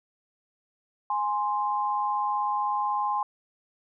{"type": "tone pair together", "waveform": "sine", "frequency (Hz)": [830.6, 1046.5], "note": ["G#5", "C6"], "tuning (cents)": [0, 0], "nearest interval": "major third", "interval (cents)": 400, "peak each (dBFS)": [-27, -27], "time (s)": [1.1, 3.23], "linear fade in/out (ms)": 2, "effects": []}